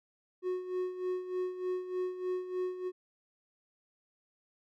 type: tone with tremolo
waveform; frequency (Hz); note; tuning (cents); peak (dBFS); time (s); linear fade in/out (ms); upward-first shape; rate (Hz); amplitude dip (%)
triangle; 366.2; F#4; -18; -28; 0.42-2.92; 50; sine; 3.3; 70
effects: none